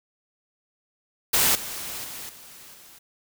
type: noise with level steps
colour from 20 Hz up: white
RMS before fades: -20 / -34 / -37 / -46 / -49 dBFS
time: 1.33-2.99 s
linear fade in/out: 10 ms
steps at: 1.55 / 2.04 / 2.29 / 2.74 s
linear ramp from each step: 2 ms
effects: none

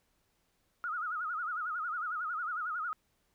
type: tone with vibrato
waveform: sine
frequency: 1341 Hz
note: E6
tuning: 29 cents sharp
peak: -33 dBFS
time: 0.84-2.93 s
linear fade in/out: 0 ms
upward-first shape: sine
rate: 11 Hz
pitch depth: 150 cents each way
effects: pink hiss -75 dBFS RMS until 3.34 s

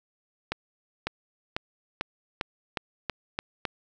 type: accelerating click train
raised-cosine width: 0.3 ms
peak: -12 dBFS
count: 9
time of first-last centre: 0.52-3.652 s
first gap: 550 ms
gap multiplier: 0.9
effects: none

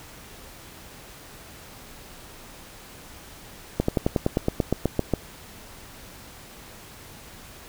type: slowing click train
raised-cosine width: 2 ms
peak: -7 dBFS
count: 13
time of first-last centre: 3.8-5.137 s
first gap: 84 ms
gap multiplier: 1.05
effects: pink hiss -45 dBFS RMS until 7.68 s

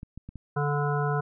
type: clicks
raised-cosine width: 5 ms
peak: -27 dBFS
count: 4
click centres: 0.031 / 0.176 / 0.29 / 0.357 s
type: harmonic tone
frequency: 145.3 Hz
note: D3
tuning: 18 cents flat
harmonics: 1 / 3 / 5 / 7 / 9 / 10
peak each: -26 / -31 / -33 / -34 / -36 / -36 dBFS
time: 0.56-1.21 s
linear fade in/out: 10 ms
effects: none

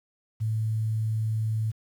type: tone with quantisation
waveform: sine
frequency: 110 Hz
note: A2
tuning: in tune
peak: -24 dBFS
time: 0.4-1.72 s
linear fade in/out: 20 ms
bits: 9
effects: none

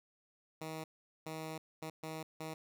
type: tone bursts at uneven times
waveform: 10% pulse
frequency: 158.5 Hz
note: D#3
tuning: 32 cents sharp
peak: -33 dBFS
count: 5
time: 0.61-0.84 / 1.26-1.58 / 1.82-1.9 / 2.03-2.23 / 2.4-2.54 s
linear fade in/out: 5 ms
effects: none

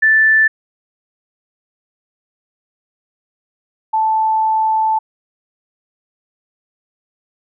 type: tone pair in turn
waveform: sine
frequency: 1760 / 877.5 Hz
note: A6 / A5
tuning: 0 / -5 cents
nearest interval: octave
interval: 1205 cents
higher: first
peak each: -8 / -12 dBFS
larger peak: first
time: 0.02-0.48 / 3.93-4.99 s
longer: second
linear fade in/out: 10 ms
effects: none

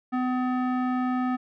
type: tone with low-pass filter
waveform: square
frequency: 252.7 Hz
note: B3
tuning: 40 cents sharp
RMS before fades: -26 dBFS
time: 0.12-1.37 s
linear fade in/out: 20 ms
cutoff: 1400 Hz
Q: 1.6
effects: none

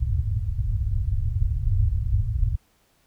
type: low-pass noise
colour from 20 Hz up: white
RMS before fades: -23 dBFS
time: 0-2.57 s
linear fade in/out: 20 ms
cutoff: 110 Hz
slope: 48 dB/octave
effects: pink hiss -64 dBFS RMS until 3.06 s

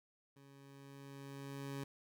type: tone with level ramp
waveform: 20% pulse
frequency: 138.59 Hz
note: C#3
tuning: in tune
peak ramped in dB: -55 to -36 dBFS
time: 0.36-1.84 s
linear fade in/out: 5 ms
effects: none

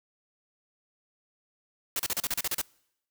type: noise bursts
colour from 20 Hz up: white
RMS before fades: -29 dBFS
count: 10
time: 1.96-2.615 s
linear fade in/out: 2 ms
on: 34 ms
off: 35 ms
effects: noise-tail reverb RT60 0.8 s tail -26 dB re dry

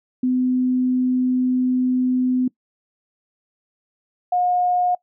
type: tone pair in turn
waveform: sine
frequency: 253.5 / 718.6 Hz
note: B3 / F5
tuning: +45 / +49 cents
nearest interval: octave + tritone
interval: 1804 cents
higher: second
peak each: -16 dBFS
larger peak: neither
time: 0.23-2.48 / 4.32-4.95 s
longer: first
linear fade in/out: 5 ms
effects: noise-tail reverb RT60 0.1 s tail -22 dB re dry

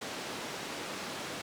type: band-pass noise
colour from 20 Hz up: pink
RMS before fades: -40 dBFS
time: 0.01-1.42 s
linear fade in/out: 10 ms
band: 220 to 6600 Hz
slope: 12 dB/octave
effects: none

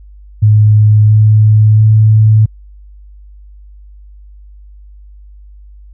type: tone with pitch steps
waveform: sine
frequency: 106.4 / 107.51 / 108.64 Hz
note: G#2 / A2 / A2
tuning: +42 / -40 / -22 cents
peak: -3 dBFS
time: 0.42-2.46 s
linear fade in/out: 10 ms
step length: 680 ms
effects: added 50 Hz sine -33 dBFS peak until 5.93 s

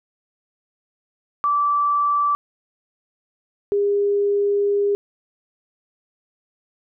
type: tone pair in turn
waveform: sine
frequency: 1162 / 405.4 Hz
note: D6 / G#4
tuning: -19 / -42 cents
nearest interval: octave + tritone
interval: 1823 cents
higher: first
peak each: -16 dBFS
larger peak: neither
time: 1.44-2.35 / 3.72-4.95 s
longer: second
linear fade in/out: 0 ms
effects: none

